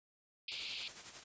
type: band-pass noise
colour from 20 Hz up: pink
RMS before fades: -44 dBFS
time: 0.48-0.88 s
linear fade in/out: 2 ms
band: 2300 to 4900 Hz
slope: 96 dB/octave
type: noise with tremolo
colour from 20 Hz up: white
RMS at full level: -48 dBFS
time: 0.51-1.24 s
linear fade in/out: 10 ms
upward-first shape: sine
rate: 11 Hz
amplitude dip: 55%
effects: resampled to 16000 Hz